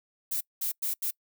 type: noise bursts at uneven times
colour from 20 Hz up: violet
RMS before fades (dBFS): -30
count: 4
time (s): 0.31-0.41 / 0.61-0.72 / 0.82-0.94 / 1.02-1.11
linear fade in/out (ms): 10
effects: noise-tail reverb RT60 0.1 s tail -25 dB re dry